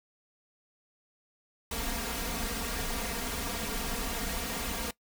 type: noise with comb filter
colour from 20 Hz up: pink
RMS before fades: -34 dBFS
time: 1.71-4.91 s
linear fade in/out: 5 ms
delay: 4.3 ms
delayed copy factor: +1
effects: noise-tail reverb RT60 0.1 s tail -20 dB re dry